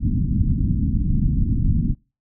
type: low-pass noise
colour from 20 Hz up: pink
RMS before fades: -19 dBFS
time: 0-1.95 s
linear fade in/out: 50 ms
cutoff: 260 Hz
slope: 48 dB/octave
effects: noise-tail reverb RT60 0.3 s tail -24 dB re dry